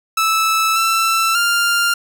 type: tone with pitch steps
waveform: sawtooth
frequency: 1311 / 1333 / 1397 Hz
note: E6 / E6 / F6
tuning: -10 / +19 / 0 cents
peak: -10 dBFS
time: 0.17-1.94 s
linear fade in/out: 5 ms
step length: 590 ms
effects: none